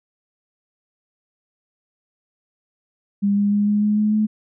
sine tone with pitch steps, 201.3 / 203.4 / 205.5 / 207.7 / 209.8 / 212 / 214.3 Hz, G3 / G#3 / G#3 / G#3 / G#3 / G#3 / A3, +46 / -36 / -18 / 0 / +18 / +36 / -45 cents, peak -15 dBFS, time 3.22-4.27 s, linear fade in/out 20 ms, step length 150 ms, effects none

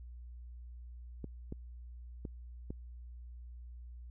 clicks, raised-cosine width 3 ms, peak -28 dBFS, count 4, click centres 1.243 / 1.524 / 2.252 / 2.705 s, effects added 60 Hz sine -46 dBFS peak until 4.1 s

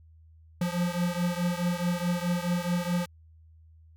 square beating tone pair, 173.8 / 178.5 Hz, F3 / F3, -8 / +38 cents, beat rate 4.7 Hz, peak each -29 / -31 dBFS, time 0.61-3.06 s, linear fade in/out 5 ms, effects added 80 Hz sine -52 dBFS peak until 3.96 s

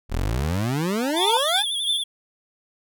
25% pulse exponential sweep, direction up, 35.95 to 880 Hz, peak -18 dBFS, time 0.09-1.64 s, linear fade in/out 50 ms
sine tone with exponential growth, 908 Hz, A#5, 46 cents flat, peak -16 dBFS, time 0.77-1.37 s, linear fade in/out 1 ms, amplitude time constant 130 ms
square tone with vibrato, 3408 Hz, G#7, 44 cents sharp, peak -24 dBFS, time 1.16-2.04 s, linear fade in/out 10 ms, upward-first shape sine, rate 11 Hz, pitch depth 80 cents each way
triangle tone bursts, 3532 Hz, A7, 6 cents sharp, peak -21 dBFS, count 3, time 1.2-1.98 s, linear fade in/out 20 ms, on 120 ms, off 210 ms
effects none

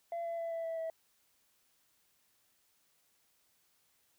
sine tone with pitch steps, 680 / 674.1 / 668.3 / 662.6 / 656.8 / 651.2 Hz, F5 / E5 / E5 / E5 / E5 / E5, -46 / +39 / +24 / +9 / -6 / -21 cents, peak -33 dBFS, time 0.12-0.9 s, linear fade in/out 2 ms, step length 130 ms, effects tanh soft clip ceiling -34 dBFS + white hiss -73 dBFS RMS until 4.18 s

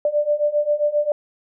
sine beating tone pair, 587.3 / 594.8 Hz, D5 / D5, 0 / +22 cents, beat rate 7.5 Hz, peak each -21 / -19 dBFS, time 0.05-1.12 s, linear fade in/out 2 ms, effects none

